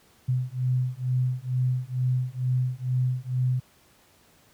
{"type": "beating tone pair", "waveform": "sine", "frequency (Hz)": [125.9, 128.1], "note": ["B2", "C3"], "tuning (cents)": [34, -36], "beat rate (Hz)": 2.2, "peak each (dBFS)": -26, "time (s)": [0.28, 3.6], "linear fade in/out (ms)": 10, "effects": ["pink hiss -59 dBFS RMS until 4.53 s", "high-pass 60 Hz 12 dB/octave"]}